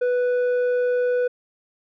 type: tone with low-pass filter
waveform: square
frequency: 493.9 Hz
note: B4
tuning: in tune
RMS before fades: -21 dBFS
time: 0.01-1.28 s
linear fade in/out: 10 ms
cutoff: 1000 Hz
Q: 2
effects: none